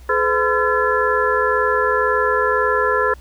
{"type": "tone cluster", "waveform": "sine", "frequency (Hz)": [426.1, 508, 1018, 1356, 1713], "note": ["G#4", "B4", "C6", "E6", "A6"], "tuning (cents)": [44, 49, -48, 49, -47], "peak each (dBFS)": -21, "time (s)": [0.09, 3.14], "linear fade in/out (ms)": 5, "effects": ["added 63 Hz sine -38 dBFS peak until 3.2 s", "pink hiss -51 dBFS RMS until 3.2 s"]}